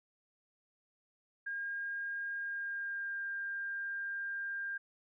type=tone with pitch glide; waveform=sine; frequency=1617 to 1598.4 Hz; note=G#6 to G6; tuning=-47 to +33 cents; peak=-36 dBFS; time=1.46-4.78 s; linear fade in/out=10 ms; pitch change=-20 cents; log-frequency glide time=2.36-3.23 s; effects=none